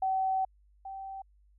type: tone pair in turn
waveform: sine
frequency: 762 / 774.9 Hz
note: G5 / G5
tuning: -49 / -20 cents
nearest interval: unison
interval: 29 cents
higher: second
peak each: -26 / -38 dBFS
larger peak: first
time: 0.02-0.45 / 0.85-1.22 s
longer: first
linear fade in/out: 5 ms
effects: added 50 Hz sine -60 dBFS peak until 1.58 s